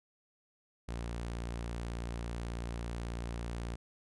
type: tone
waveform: sawtooth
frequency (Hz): 58.27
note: A#1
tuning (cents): 0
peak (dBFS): -33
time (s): 0.88-3.76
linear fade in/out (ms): 10
effects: resampled to 24000 Hz